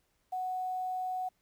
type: tone with quantisation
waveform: sine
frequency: 740 Hz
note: F#5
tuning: in tune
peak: -32 dBFS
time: 0.32-1.29 s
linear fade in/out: 10 ms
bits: 10
effects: pink hiss -75 dBFS RMS until 1.41 s